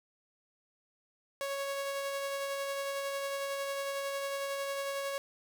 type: tone with tremolo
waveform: sawtooth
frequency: 554.4 Hz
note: C#5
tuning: in tune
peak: -29 dBFS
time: 1.41-5.18 s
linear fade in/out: 0 ms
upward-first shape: sine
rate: 11 Hz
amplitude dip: 25%
effects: none